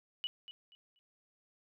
sine tone with echo, 2948 Hz, F#7, 7 cents flat, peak -34 dBFS, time 0.24-0.27 s, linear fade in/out 0 ms, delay 240 ms, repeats 3, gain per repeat -12 dB, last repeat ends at 0.99 s, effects none

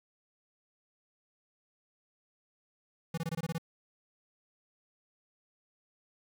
square tone bursts, 164.81 Hz, E3, in tune, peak -33 dBFS, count 8, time 3.14-3.582 s, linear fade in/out 5 ms, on 36 ms, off 22 ms, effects 10-bit

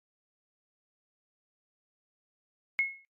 sine tone with exponential decay, 2174 Hz, C#7, 34 cents flat, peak -21 dBFS, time 2.79-3.05 s, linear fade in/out 0 ms, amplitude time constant 55 ms, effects noise-tail reverb RT60 0.1 s tail -18 dB re dry + MP3 64 kbps

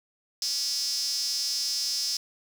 sawtooth tone with high-pass filter, 280.9 Hz, C#4, 23 cents sharp, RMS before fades -29 dBFS, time 0.42-2.17 s, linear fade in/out 2 ms, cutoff 5200 Hz, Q 8.6, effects none

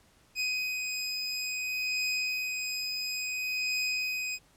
25% pulse beating tone pair, 2507 / 2507.58 Hz, D#7 / D#7, +12 / +13 cents, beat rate 0.58 Hz, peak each -27 / -34 dBFS, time 0.35-4.39 s, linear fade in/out 50 ms, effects pink hiss -63 dBFS RMS until 4.56 s + low-pass 12000 Hz 12 dB/octave

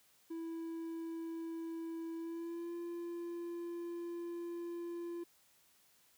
triangle tone with pitch glide, 329.6 to 343.2 Hz, E4 to F4, 0 to -30 cents, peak -38 dBFS, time 0.3-5.24 s, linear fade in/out 10 ms, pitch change +70 cents, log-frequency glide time 2.16-2.74 s, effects white hiss -69 dBFS RMS until 6.17 s + high-pass 60 Hz 12 dB/octave

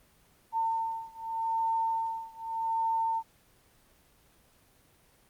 sine beating tone pair, 903 / 903.83 Hz, A5 / A5, +45 / +46 cents, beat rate 0.83 Hz, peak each -31 / -32 dBFS, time 0.52-3.23 s, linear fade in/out 50 ms, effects pink hiss -63 dBFS RMS until 5.29 s + Opus 24 kbps

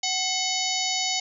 harmonic tone with a mistuned harmonic, 750 Hz, F#5, 23 cents sharp, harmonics 1 / 3 / 4 / 5 / 6 / 7 / 8 / 9, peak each -32 / -32 / -32 / -32 / -32 / -32 / -32 / -32 dBFS, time 0.03-1.2 s, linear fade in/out 5 ms, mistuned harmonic 3, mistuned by -63 cents, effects none

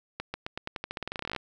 accelerating click train, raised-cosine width 0.3 ms, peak -17 dBFS, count 22, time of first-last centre 0.2-1.363 s, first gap 140 ms, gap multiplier 0.89, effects none

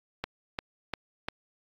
click train, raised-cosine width 0.3 ms, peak -15 dBFS, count 4, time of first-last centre 0.24-1.285 s, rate 2.87 Hz, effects AAC 48 kbps

